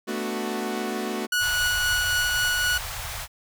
sawtooth chord, B minor seventh, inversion third, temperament equal, 220 / 246.9 / 293.7 / 370 Hz, A3 / B3 / D4 / F#4, 0 / 0 / 0 / 0 cents, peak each -27 / -30 / -32 / -27 dBFS, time 0.07-1.27 s, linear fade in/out 20 ms
sawtooth tone with tremolo, 1465 Hz, F#6, 18 cents flat, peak -17 dBFS, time 1.32-2.78 s, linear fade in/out 5 ms, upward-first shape triangle, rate 3.8 Hz, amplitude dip 25%
pink band-stop noise, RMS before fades -33 dBFS, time 1.39-3.28 s, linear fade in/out 50 ms, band 110 to 670 Hz, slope 24 dB/octave
effects none

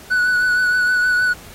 triangle tone with vibrato, 1480 Hz, F#6, in tune, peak -12 dBFS, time 0.1-1.34 s, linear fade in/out 20 ms, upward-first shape triangle, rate 6.4 Hz, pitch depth 27 cents each way, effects pink hiss -41 dBFS RMS until 1.54 s + AAC 48 kbps

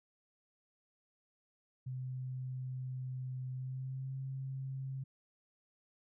sine tone with pitch glide, 128.6 to 133.52 Hz, C3 to C3, -30 to +35 cents, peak -38 dBFS, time 1.86-5.04 s, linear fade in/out 10 ms, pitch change +65 cents, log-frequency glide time 3.52-4.16 s, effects none

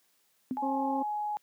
sine tone with exponential decay, 257 Hz, C4, 31 cents flat, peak -25 dBFS, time 0.51-0.64 s, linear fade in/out 0 ms, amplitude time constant 28 ms
sine tone with pitch glide, 844 to 838.2 Hz, G#5 to G#5, +28 to +16 cents, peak -30 dBFS, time 0.57-1.37 s, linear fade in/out 0 ms, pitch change -12 cents, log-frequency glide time 0.86-1.17 s
harmonic tone, 268.7 Hz, C4, 46 cents sharp, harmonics 1 / 2 / 3 / 4, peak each -31 / -37 / -41 / -43 dBFS, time 0.62-1.03 s, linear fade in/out 10 ms
effects white hiss -70 dBFS RMS until 1.42 s + high-pass 150 Hz 12 dB/octave

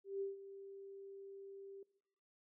sine tone with ADSR envelope, 393.1 Hz, G4, 5 cents sharp, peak -37 dBFS, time 0.04-1.83 s, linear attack 170 ms, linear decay 150 ms, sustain -13 dB, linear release 3 ms, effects noise-tail reverb RT60 0.8 s tail -21 dB re dry

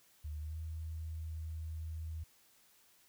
sine tone with pitch glide, 75.4 to 79.88 Hz, D2 to D#2, +46 to +46 cents, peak -39 dBFS, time 0.24-2.24 s, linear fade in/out 10 ms, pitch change +100 cents, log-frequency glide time 0.39-0.57 s, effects white hiss -67 dBFS RMS until 3.08 s

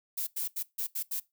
violet noise bursts at uneven times, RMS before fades -33 dBFS, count 6, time 0.17-0.27 / 0.36-0.48 / 0.56-0.63 / 0.78-0.87 / 0.95-1.03 / 1.11-1.2 s, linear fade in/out 10 ms, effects noise-tail reverb RT60 0.2 s tail -20 dB re dry

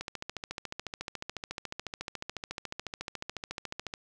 click train, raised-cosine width 0.2 ms, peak -19 dBFS, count 56, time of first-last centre 0.01-3.939 s, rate 14 Hz, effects none

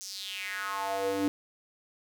square tone with high-pass filter sweep, 98 Hz, G2, in tune, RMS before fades -33 dBFS, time 0.01-1.28 s, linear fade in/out 0 ms, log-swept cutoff 6300 to 290 Hz, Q 4.4, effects none

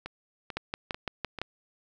two click trains, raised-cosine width 0.3 ms, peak -21 / -15 dBFS, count 4 / 6, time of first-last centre 0.06-1.387 / 0.57-1.416 s, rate 2.26 / 5.91 Hz, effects none

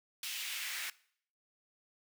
pink noise with high-pass filter sweep, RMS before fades -40 dBFS, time 0.23-0.9 s, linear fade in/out 2 ms, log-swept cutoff 3000 to 1800 Hz, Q 1.8, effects noise-tail reverb RT60 0.6 s tail -21 dB re dry

